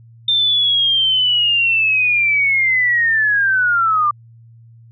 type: linear sweep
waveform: sine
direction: down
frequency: 3605 to 1174.7 Hz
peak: -12 dBFS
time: 0.28-4.11 s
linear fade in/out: 5 ms
effects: added 115 Hz sine -41 dBFS peak until 4.91 s